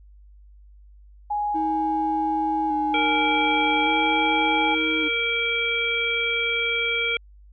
sine tone with pitch glide, 830.6 to 837.3 Hz, G#5 to G#5, 0 to +14 cents, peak -22 dBFS, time 1.3-4.75 s, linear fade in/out 10 ms, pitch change +14 cents, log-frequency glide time 2.28-3.15 s
triangle tone with vibrato, 311.1 Hz, D#4, in tune, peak -24 dBFS, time 1.54-5.09 s, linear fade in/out 20 ms, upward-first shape square, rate 0.43 Hz, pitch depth 28 cents each way
harmonic tone, 465.4 Hz, A#4, 3 cents flat, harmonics 1 / 3 / 5 / 7, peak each -30 / -31 / -23 / -28 dBFS, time 2.94-7.17 s, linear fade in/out 2 ms
effects added 50 Hz sine -46 dBFS peak until 7.52 s

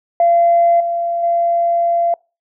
sine tone with level steps, 685 Hz, F5, 34 cents flat, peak -8 / -16 / -12 dBFS, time 0.2-2.14 s, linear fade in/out 2 ms, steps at 0.8 / 1.23 s, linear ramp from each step 5 ms, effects noise-tail reverb RT60 0.3 s tail -26 dB re dry + tanh soft clip ceiling -4 dBFS

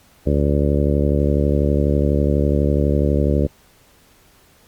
harmonic tone, 72.1 Hz, D2, 31 cents flat, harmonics 1 / 2 / 3 / 4 / 5 / 6 / 7 / 8, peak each -18 / -21 / -23 / -24 / -25 / -26 / -26 / -27 dBFS, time 0.26-3.47 s, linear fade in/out 10 ms, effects pink hiss -53 dBFS RMS until 4.67 s + Opus 48 kbps

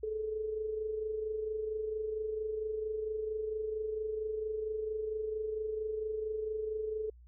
sine tone with amplitude modulation, 433.2 Hz, A4, 27 cents flat, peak -31 dBFS, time 0.03-7.1 s, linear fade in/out 5 ms, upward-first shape sine, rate 24.4 Hz, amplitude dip 50%, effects added 60 Hz sine -53 dBFS peak until 7.27 s

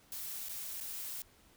blue noise with dropouts, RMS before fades -42 dBFS, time 0.12-1.22 s, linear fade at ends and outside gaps 1 ms, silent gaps 0.486-0.492 / 0.803-0.809 s, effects pink hiss -64 dBFS RMS until 1.56 s

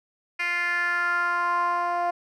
10% pulse tone with band-pass filter sweep, 349.2 Hz, F4, in tune, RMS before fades -25 dBFS, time 0.39-2.11 s, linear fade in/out 10 ms, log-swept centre 2300 to 750 Hz, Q 3.8, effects none

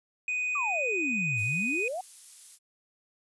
triangle tone, 2491 Hz, D#7, 1 cent sharp, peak -26 dBFS, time 0.28-1.88 s, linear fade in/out 2 ms
sine exponential two-way sweep, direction down then up, 1216 to 102.8 to 779 Hz, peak -31 dBFS, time 0.55-2.01 s, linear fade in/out 5 ms, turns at 1.42 s
violet noise, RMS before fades -44 dBFS, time 1.35-2.59 s, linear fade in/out 50 ms
effects resampled to 24000 Hz

